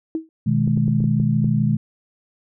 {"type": "tone with exponential decay", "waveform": "sine", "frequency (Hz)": 321.2, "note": "E4", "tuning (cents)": -45, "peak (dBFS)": -17, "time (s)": [0.15, 0.29], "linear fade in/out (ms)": 1, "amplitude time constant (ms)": 30}
{"type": "chord", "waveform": "sine", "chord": "G# minor", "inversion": "first", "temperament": "equal with one note detuned", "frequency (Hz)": [123.47, 155.56, 210.7], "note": ["B2", "D#3", "G#3"], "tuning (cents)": [0, 0, 25], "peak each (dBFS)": -20, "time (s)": [0.46, 1.77], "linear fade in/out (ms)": 10}
{"type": "clicks", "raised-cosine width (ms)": 3, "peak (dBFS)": -17, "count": 7, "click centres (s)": [0.676, 0.775, 0.88, 1.004, 1.041, 1.2, 1.444]}
{"effects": []}